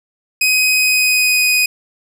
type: tone with pitch glide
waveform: sawtooth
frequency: 2516 to 2494 Hz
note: D#7 to D#7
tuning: +19 to +3 cents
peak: -8 dBFS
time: 0.41-1.66 s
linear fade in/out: 5 ms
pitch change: -16 cents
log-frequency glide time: 0.71-1.45 s
effects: none